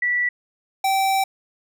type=tone pair in turn; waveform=sine / square; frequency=1957 / 774.6 Hz; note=B6 / G5; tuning=-16 / -21 cents; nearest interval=octave + major third; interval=1605 cents; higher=first; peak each=-18 dBFS; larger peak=neither; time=0.02-0.29 / 0.84-1.24 s; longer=second; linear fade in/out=5 ms; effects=none